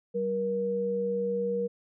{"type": "tone pair together", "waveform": "sine", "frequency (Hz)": [192.3, 475.4], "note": ["G3", "A#4"], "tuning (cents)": [-33, 34], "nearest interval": "octave + major third", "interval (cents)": 1567, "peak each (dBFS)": [-34, -27], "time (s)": [0.14, 1.68], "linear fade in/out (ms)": 20, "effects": []}